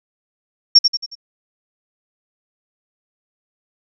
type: tone with echo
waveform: sine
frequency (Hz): 5500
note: F8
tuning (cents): -27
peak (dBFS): -3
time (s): 0.75-0.79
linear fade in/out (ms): 10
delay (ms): 91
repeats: 4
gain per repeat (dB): -7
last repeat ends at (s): 1.154
effects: none